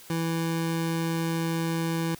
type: tone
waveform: 25% pulse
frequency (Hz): 164.9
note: E3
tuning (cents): +1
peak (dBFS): -22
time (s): 0.1-2.15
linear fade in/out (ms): 2
effects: white hiss -49 dBFS RMS until 2.19 s